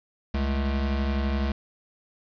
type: tone pair together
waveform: square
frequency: 68 / 215.9 Hz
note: C#2 / A3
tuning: -33 / -33 cents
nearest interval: octave + minor sixth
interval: 2000 cents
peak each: -25 / -31 dBFS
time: 0.34-1.52 s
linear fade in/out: 5 ms
effects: resampled to 11025 Hz + 8-bit